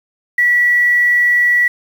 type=tone with quantisation; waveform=sine; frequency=1944 Hz; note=B6; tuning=28 cents flat; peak=-9 dBFS; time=0.38-1.68 s; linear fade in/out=5 ms; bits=6; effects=none